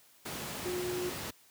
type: tone in noise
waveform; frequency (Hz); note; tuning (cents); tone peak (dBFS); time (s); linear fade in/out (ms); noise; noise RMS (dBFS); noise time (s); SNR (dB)
sine; 360; F#4; -47; -33; 0.65-1.1; 10; pink; -39; 0.25-1.31; +3
effects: white hiss -62 dBFS RMS until 1.5 s + high-pass 100 Hz 12 dB/octave

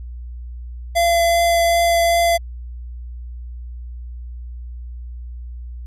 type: tone with vibrato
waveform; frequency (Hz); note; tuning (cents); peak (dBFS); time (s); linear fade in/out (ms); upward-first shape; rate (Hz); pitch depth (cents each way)
square; 681; F5; -44; -14; 0.95-2.38; 20; triangle; 2.6; 10
effects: added 60 Hz sine -29 dBFS peak until 5.86 s + resampled to 32000 Hz

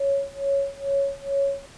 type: tone with tremolo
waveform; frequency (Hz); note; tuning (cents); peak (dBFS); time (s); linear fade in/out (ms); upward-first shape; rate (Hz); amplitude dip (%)
sine; 554.4; C#5; 0; -18; 0-1.66; 5; sine; 2.3; 95
effects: pink hiss -47 dBFS RMS until 1.77 s + resampled to 22050 Hz

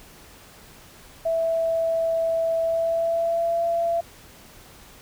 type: tone with pitch glide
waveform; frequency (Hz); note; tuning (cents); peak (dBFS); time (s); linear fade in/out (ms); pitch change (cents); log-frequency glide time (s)
sine; 658 to 676.5; E5 to E5; -3 to +45; -20; 1.25-4.01; 10; +48; 2.62-3.59
effects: pink hiss -48 dBFS RMS until 5.01 s

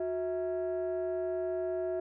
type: tone pair together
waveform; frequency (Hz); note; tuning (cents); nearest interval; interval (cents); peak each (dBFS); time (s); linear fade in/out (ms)
sine; 364.8 / 650; F#4 / E5; -24 / -24; minor seventh; 1000; -31 / -32; 0-2; 5
effects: tanh soft clip ceiling -27 dBFS

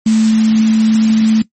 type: tone in noise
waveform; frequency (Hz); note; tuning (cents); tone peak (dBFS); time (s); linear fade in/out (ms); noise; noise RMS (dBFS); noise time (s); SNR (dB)
sine; 220; A3; 0; -7; 0.06-1.42; 5; white; -25; 0.06-1.42; +15
effects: noise-tail reverb RT60 0.1 s tail -18 dB re dry + MP3 32 kbps

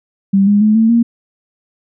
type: tone with pitch steps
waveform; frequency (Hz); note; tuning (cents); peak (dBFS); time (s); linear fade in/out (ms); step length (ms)
sine; 196 / 204.8 / 214 / 223.6 / 233.6; G3 / G#3 / A3 / A3 / A#3; 0 / -24 / -48 / +28 / +4; -7; 0.33-1.03; 10; 140
effects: none

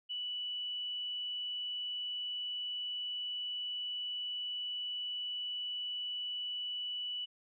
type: tone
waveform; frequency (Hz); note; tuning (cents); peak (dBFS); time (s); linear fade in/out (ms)
sine; 2960; F#7; 0; -36; 0.09-7.26; 20
effects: none

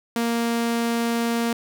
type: tone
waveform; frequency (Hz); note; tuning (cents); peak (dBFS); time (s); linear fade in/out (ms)
sawtooth; 233.1; A#3; 0; -17; 0.16-1.53; 2
effects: none

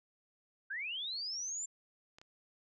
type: linear sweep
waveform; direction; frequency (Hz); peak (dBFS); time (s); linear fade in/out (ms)
sine; up; 1503 to 7340; -37; 0.7-1.66; 10
type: clicks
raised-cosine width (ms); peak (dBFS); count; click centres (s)
0.2; -37; 2; 2.185 / 2.215
effects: none

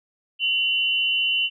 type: tone pair together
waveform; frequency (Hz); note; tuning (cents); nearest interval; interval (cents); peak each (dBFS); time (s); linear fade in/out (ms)
sine; 2760 / 3005; F7 / F#7; -21 / +26; minor second; 147; -22; 0.39-1.5; 50
effects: none

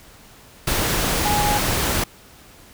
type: tone in noise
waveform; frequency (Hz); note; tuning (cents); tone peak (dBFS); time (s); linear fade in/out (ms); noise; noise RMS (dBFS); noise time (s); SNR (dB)
sine; 830.6; G#5; 0; -20; 1.25-1.58; 5; pink; -21; 0.67-2.04; -2
effects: pink hiss -47 dBFS RMS until 2.73 s

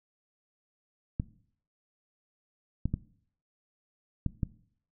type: clicks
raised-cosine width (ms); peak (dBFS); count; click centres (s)
5; -16; 5; 1.199 / 2.856 / 2.94 / 4.263 / 4.432
effects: noise-tail reverb RT60 0.6 s tail -19 dB re dry

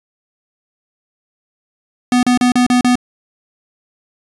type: tone bursts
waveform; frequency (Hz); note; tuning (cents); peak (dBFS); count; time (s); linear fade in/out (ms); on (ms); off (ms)
square; 247.4; B3; +3; -10; 6; 2.12-2.955; 2; 110; 35
effects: resampled to 24000 Hz

